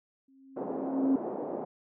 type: tone with exponential growth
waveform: sine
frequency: 268.5 Hz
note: C4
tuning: 45 cents sharp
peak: -20 dBFS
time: 0.28-1.16 s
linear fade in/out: 5 ms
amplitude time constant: 190 ms
type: band-pass noise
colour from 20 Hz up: pink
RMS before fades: -36 dBFS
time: 0.56-1.65 s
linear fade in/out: 10 ms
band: 250 to 760 Hz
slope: 24 dB/octave
effects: none